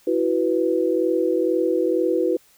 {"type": "chord", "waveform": "sine", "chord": "E suspended second", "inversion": "none", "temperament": "equal with one note detuned", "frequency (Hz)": [329.6, 371.7, 493.9], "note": ["E4", "F#4", "B4"], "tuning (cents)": [0, 8, 0], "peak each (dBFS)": -22, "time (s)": [0.07, 2.37], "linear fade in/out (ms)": 5, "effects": ["white hiss -56 dBFS RMS until 2.57 s"]}